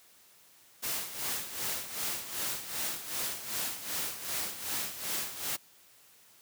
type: noise with tremolo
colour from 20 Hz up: white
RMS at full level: -33 dBFS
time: 0.82-5.57 s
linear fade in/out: 20 ms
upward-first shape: sine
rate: 2.6 Hz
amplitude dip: 70%
effects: white hiss -60 dBFS RMS until 6.41 s + high-pass 80 Hz 12 dB/octave